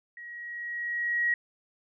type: tone with level ramp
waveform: sine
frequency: 1902 Hz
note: A#6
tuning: 34 cents sharp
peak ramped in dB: -41 to -22 dBFS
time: 0.17-1.34 s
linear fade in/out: 2 ms
effects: none